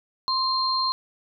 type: tone pair together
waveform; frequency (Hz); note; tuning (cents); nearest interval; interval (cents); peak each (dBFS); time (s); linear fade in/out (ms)
sine; 1046.5 / 4186; C6 / C8; 0 / 0; 2 octaves; 2400; -24 / -24; 0.28-0.92; 0
effects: none